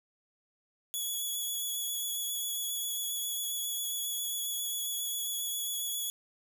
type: tone with vibrato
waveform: 5% pulse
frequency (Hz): 3383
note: G#7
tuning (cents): +31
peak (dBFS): -25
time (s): 0.94-6.1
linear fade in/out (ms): 0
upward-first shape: triangle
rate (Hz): 7.4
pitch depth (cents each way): 14
effects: none